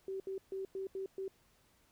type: tone bursts at uneven times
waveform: sine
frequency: 384.8 Hz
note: G4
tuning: 32 cents flat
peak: -37 dBFS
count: 6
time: 0.08-0.2 / 0.27-0.38 / 0.52-0.65 / 0.75-0.87 / 0.95-1.06 / 1.18-1.28 s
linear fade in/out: 2 ms
effects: pink hiss -70 dBFS RMS until 1.91 s